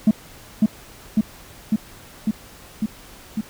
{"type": "tone with echo", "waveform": "sine", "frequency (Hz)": 215.6, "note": "A3", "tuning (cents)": -35, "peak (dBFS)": -7, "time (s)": [0.07, 0.11], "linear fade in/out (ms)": 5, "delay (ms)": 550, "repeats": 6, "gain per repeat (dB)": -2, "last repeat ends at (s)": 3.41, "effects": ["tanh soft clip ceiling -9 dBFS", "pink hiss -44 dBFS RMS until 3.49 s"]}